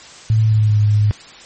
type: tone with pitch glide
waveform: sine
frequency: 110 to 105.09 Hz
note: A2 to G#2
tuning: 0 to +21 cents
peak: -10 dBFS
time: 0.3-1.11 s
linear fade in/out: 0 ms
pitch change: -79 cents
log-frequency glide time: 0.44-0.77 s
effects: white hiss -39 dBFS RMS until 1.45 s + MP3 32 kbps